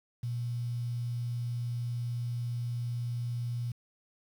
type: tone with quantisation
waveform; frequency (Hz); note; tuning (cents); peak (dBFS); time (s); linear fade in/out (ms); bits
sine; 120.1; B2; -48; -31; 0.23-3.72; 5; 9
effects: none